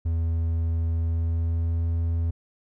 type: tone with pitch glide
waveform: triangle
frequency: 82.41 to 83.37 Hz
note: E2 to E2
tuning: 0 to +20 cents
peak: -20 dBFS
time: 0.05-2.31 s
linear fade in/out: 10 ms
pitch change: +20 cents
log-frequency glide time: 0.97-1.86 s
effects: none